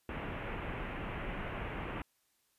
pink low-pass noise, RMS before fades -40 dBFS, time 0.09-2.02 s, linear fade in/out 2 ms, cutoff 2800 Hz, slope 48 dB/octave, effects white hiss -75 dBFS RMS until 2.58 s + resampled to 32000 Hz

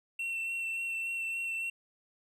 triangle tone with vibrato, 2706 Hz, E7, 45 cents sharp, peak -31 dBFS, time 0.19-1.7 s, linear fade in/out 5 ms, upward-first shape sine, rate 3.5 Hz, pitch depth 15 cents each way, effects none

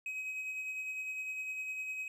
triangle tone with tremolo, 2536 Hz, D#7, 32 cents sharp, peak -34 dBFS, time 0.06-2.08 s, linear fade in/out 2 ms, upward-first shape sine, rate 9.9 Hz, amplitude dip 35%, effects none

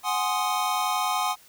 square chord, Ab dominant seventh, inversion third, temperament equal, 740 / 830.6 / 1046.5 / 1244.5 Hz, Gb5 / Ab5 / C6 / Eb6, 0 / 0 / 0 / 0 cents, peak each -30 dBFS, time 0.03-1.36 s, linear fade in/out 50 ms, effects white hiss -54 dBFS RMS until 1.48 s

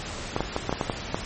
clicks, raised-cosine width 1 ms, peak -10 dBFS, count 8, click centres 0.364 / 0.406 / 0.564 / 0.694 / 0.727 / 0.812 / 0.898 / 1.145 s, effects pink hiss -35 dBFS RMS until 1.25 s + MP3 32 kbps

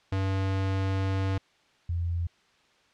square / sine tone pair in turn, 96.2 / 85.49 Hz, G2 / F2, -32 / -36 cents, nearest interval major second, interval 204 cents, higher first, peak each -26 dBFS, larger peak neither, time 0.12-1.38 / 1.89-2.27 s, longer first, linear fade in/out 5 ms, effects white hiss -63 dBFS RMS until 2.93 s + low-pass 4000 Hz 12 dB/octave

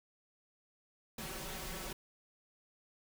pink noise with comb filter, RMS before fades -43 dBFS, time 1.18-1.93 s, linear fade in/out 5 ms, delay 5.3 ms, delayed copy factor +0.85, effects none

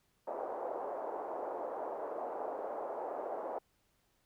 pink band-pass noise, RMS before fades -40 dBFS, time 0.27-3.59 s, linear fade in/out 10 ms, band 450 to 870 Hz, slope 24 dB/octave, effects pink hiss -75 dBFS RMS until 4.25 s

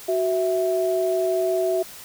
sine tone pair together, 372.2 / 658 Hz, F#4 / E5, +10 / -3 cents, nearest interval minor seventh, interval 987 cents, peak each -22 dBFS, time 0.08-1.83 s, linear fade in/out 10 ms, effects white hiss -41 dBFS RMS until 2.04 s

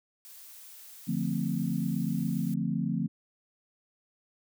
blue noise, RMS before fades -49 dBFS, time 0.25-2.54 s, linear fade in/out 0 ms
sine chord, D minor seventh, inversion none, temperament equal with one note detuned, 146.83 / 174.61 / 223.8 / 261.6 Hz, D3 / F3 / A3 / C4, 0 / 0 / +30 / 0 cents, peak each -34 / -31 / -32 / -35 dBFS, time 1.07-3.08 s, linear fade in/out 20 ms
effects none

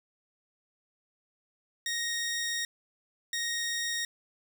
15% pulse tone bursts at uneven times, 1867 Hz, A#6, 2 cents sharp, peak -24 dBFS, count 2, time 1.86-2.65 / 3.33-4.05 s, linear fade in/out 2 ms, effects none

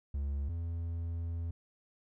triangle tone pair in turn, 70.5 / 84.08 Hz, C#2 / E2, +30 / +35 cents, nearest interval minor third, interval 305 cents, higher second, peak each -30 / -32 dBFS, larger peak first, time 0.14-0.49 / 0.49-1.51 s, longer second, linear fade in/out 5 ms, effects none

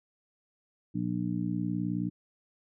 harmonic tone, 59.3 Hz, A#1, 30 cents sharp, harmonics 2 / 3 / 4 / 5, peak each -36 / -32 / -36 / -34 dBFS, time 0.94-2.1 s, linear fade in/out 20 ms, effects none

